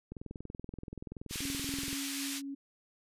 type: click train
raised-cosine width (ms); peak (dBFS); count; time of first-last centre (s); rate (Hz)
3; -29; 39; 0.12-1.93; 21
type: band-pass noise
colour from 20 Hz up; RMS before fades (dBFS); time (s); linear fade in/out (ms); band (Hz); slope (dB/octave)
pink; -39; 1.29-2.42; 50; 2500 to 13000; 12
type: tone with tremolo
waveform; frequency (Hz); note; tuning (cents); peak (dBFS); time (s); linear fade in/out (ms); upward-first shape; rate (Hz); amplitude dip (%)
sine; 277.2; C#4; 0; -37; 1.41-2.55; 10; sine; 3.9; 30
effects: resampled to 32000 Hz